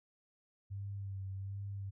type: tone with vibrato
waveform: sine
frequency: 98 Hz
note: G2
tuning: in tune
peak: -39 dBFS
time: 0.7-1.91 s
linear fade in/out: 20 ms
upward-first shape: sine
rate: 1.3 Hz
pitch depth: 34 cents each way
effects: none